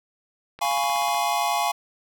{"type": "click train", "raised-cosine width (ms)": 0.3, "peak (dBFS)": -25, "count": 10, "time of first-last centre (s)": [0.59, 1.146], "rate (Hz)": 16.2}
{"type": "chord", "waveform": "square", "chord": "C# dominant seventh", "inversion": "first", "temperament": "equal", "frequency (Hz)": [698.5, 830.6, 987.8, 1108.7], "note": ["E#5", "G#5", "B5", "C#6"], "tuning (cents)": [0, 0, 0, 0], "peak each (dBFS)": [-27, -26, -31, -29], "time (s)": [0.61, 1.72], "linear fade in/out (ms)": 10}
{"effects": []}